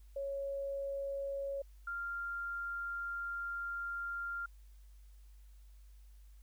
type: tone pair in turn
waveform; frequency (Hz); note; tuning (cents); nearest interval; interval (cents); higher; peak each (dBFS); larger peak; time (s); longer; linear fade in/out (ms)
sine; 554 / 1392.7; C#5 / F6; -1 / -5; octave + major third; 1596; second; -36 / -37; first; 0.16-1.62 / 1.87-4.46; second; 5
effects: added 50 Hz sine -54 dBFS peak until 6.42 s + white hiss -73 dBFS RMS until 6.42 s